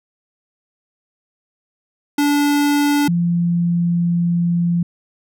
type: tone pair in turn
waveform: square / sine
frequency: 289.5 / 172.14 Hz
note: D4 / F3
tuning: -25 / -25 cents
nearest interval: major sixth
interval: 900 cents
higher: first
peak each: -14 dBFS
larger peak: neither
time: 2.18-3.08 / 3.08-4.83 s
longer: second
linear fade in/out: 5 ms
effects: none